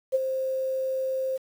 sine tone with ADSR envelope, 526 Hz, C5, 9 cents sharp, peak -17 dBFS, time 0.12-1.38 s, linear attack 29 ms, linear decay 25 ms, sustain -8 dB, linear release 20 ms, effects 8-bit

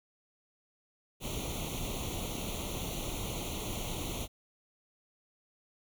pink noise with comb filter, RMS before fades -37 dBFS, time 1.2-4.28 s, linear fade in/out 50 ms, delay 0.3 ms, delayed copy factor +0.95, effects none

